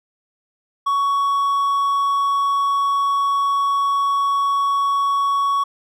triangle tone, 1118 Hz, C#6, 14 cents sharp, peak -14 dBFS, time 0.86-5.64 s, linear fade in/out 10 ms, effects none

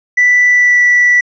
triangle tone with pitch glide, 1975.5 to 1960.7 Hz, B6 to B6, 0 to -13 cents, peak -3 dBFS, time 0.17-1.21 s, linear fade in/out 10 ms, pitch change -13 cents, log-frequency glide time 0.49-0.81 s, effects tanh soft clip ceiling -2 dBFS + resampled to 16000 Hz

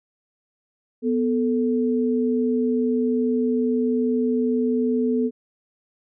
sine tone pair together, 246.9 / 439.4 Hz, B3 / A4, 0 / -2 cents, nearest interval minor seventh, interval 998 cents, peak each -20 / -23 dBFS, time 1.02-5.31 s, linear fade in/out 50 ms, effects none

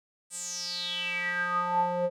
square tone with band-pass filter sweep, 177 Hz, F3, 23 cents sharp, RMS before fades -30 dBFS, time 0.3-2.1 s, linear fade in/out 50 ms, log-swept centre 8700 to 550 Hz, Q 8.2, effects none

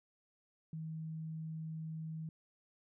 sine tone, 159.3 Hz, D#3, 41 cents sharp, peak -40 dBFS, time 0.73-2.29 s, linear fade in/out 2 ms, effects none

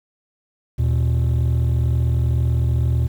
triangle tone pair together, 77.78 / 119.92 Hz, D#2 / A#2, 0 / +49 cents, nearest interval perfect fifth, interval 749 cents, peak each -15 dBFS, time 0.78-3.08 s, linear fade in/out 20 ms, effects tanh soft clip ceiling -11 dBFS + 8-bit

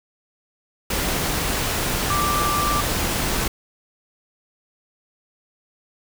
sine tone in noise, 1176 Hz, D6, 2 cents sharp, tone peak -21 dBFS, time 2.1-2.81 s, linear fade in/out 5 ms, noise pink, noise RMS -23 dBFS, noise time 0.9-3.48 s, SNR -1 dB, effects none

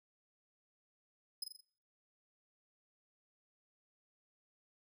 sawtooth tone with echo, 5070 Hz, D#8, 32 cents sharp, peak -34 dBFS, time 1.42-1.44 s, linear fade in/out 5 ms, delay 42 ms, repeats 4, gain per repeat -5 dB, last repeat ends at 1.608 s, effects noise-tail reverb RT60 0.5 s tail -21 dB re dry

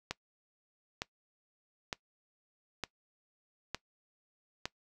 click train, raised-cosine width 0.2 ms, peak -17 dBFS, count 6, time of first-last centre 0.11-4.655 s, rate 1.1 Hz, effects noise-tail reverb RT60 0.1 s tail -21 dB re dry

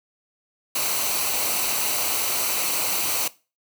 white noise with comb filter, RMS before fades -24 dBFS, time 0.75-3.28 s, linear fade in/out 5 ms, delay 0.58 ms, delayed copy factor -0.55, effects noise-tail reverb RT60 0.3 s tail -19 dB re dry

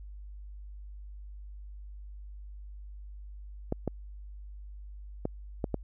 clicks, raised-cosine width 2 ms, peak -16 dBFS, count 5, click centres 3.724 / 3.877 / 5.254 / 5.642 / 5.743 s, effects added 50 Hz sine -42 dBFS peak until 5.83 s

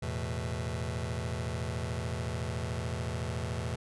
sawtooth chord, E suspended fourth, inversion none, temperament just, 82.41 / 109.88 / 123.61 Hz, E2 / A2 / B2, 0 / -2 / +2 cents, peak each -32 / -33 / -33 dBFS, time 0.02-3.76 s, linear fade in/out 10 ms, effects resampled to 24000 Hz

